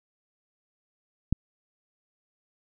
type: click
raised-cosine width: 5 ms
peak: -10 dBFS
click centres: 1.326 s
effects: none